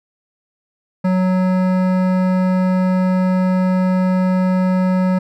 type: tone with hard clipping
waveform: sine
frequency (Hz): 185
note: F#3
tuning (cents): 0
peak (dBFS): -15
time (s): 1.04-5.19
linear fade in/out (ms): 10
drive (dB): 15
effects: none